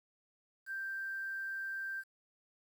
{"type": "tone with quantisation", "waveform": "sine", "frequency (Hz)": 1572, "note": "G6", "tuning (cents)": 4, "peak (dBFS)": -37, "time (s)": [0.66, 2.04], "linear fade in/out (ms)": 50, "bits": 10, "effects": []}